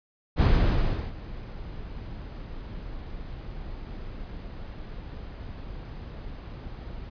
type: noise with ADSR envelope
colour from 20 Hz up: brown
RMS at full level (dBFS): -18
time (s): 0.36-7.1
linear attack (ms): 50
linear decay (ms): 710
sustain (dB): -20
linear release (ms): 14
effects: resampled to 11025 Hz